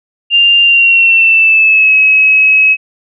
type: tone with pitch glide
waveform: sine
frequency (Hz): 2794 to 2562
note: F7 to E7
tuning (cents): 0 to -50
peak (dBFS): -4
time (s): 0.3-2.77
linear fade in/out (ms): 50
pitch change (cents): -150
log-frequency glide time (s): 0.62-1.95
effects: none